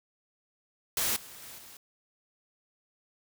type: noise with level steps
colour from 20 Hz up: white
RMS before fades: -29 / -48 / -46 / -50 dBFS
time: 0.97-1.77 s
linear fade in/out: 2 ms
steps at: 1.16 / 1.42 / 1.58 s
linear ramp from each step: 5 ms
effects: none